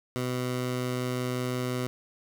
15% pulse tone, 125.6 Hz, B2, 30 cents sharp, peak -22 dBFS, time 0.16-1.87 s, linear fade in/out 0 ms, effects none

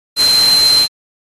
sine tone in noise, 4114 Hz, C8, 30 cents flat, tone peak -8 dBFS, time 0.16-0.88 s, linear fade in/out 50 ms, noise white, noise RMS -19 dBFS, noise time 0.16-0.88 s, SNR +8 dB, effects AAC 32 kbps

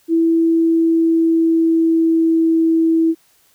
sine tone with pitch glide, 329.6 to 326.2 Hz, E4 to E4, 0 to -18 cents, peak -11 dBFS, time 0.08-3.15 s, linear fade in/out 50 ms, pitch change -18 cents, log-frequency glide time 0.38-2.6 s, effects white hiss -56 dBFS RMS until 3.54 s

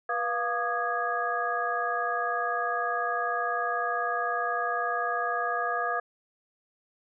sine tone cluster, 486.4 / 700 / 1170 / 1230 / 1658 Hz, B4 / F5 / D6 / D#6 / G#6, -26 / +4 / -7 / -20 / -3 cents, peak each -35 / -31 / -37 / -31 / -32 dBFS, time 0.09-6 s, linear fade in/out 5 ms, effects none

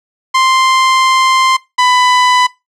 sawtooth tone pair in turn, 1046.5 / 997.4 Hz, C6 / B5, 0 / +17 cents, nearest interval minor second, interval 83 cents, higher first, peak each -4 dBFS, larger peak neither, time 0.34-1.57 / 1.78-2.47 s, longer first, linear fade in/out 10 ms, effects noise-tail reverb RT60 0.2 s tail -19 dB re dry + low-pass 6000 Hz 12 dB/octave

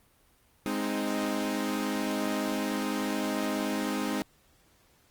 sawtooth chord, Ab major, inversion none, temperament equal, 207.7 / 261.6 / 311.1 Hz, Ab3 / C4 / Eb4, 0 / 0 / 0 cents, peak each -29 dBFS, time 0.66-4.22 s, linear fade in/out 0 ms, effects pink hiss -64 dBFS RMS until 5.1 s + Opus 32 kbps

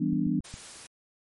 sine chord, E minor seventh, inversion none, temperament equal, 164.81 / 196 / 246.9 / 293.7 Hz, E3 / G3 / B3 / D4, 0 / 0 / 0 / 0 cents, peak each -30 / -30 / -29 / -29 dBFS, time 0-0.4 s, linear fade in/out 10 ms
click train, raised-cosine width 5 ms, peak -28 dBFS, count 4, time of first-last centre 0.13-0.54 s, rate 7.31 Hz
white noise, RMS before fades -45 dBFS, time 0.44-0.87 s, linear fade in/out 10 ms
effects MP3 48 kbps

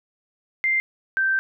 sine tone pair in turn, 2093 / 1559.9 Hz, C7 / G6, 0 / -9 cents, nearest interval perfect fourth, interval 509 cents, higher first, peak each -18 dBFS, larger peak neither, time 0.64-0.8 / 1.17-1.39 s, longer second, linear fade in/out 0 ms, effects none

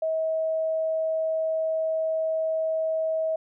sine tone, 640 Hz, D#5, 49 cents sharp, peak -23 dBFS, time 0.02-3.36 s, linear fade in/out 5 ms, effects none

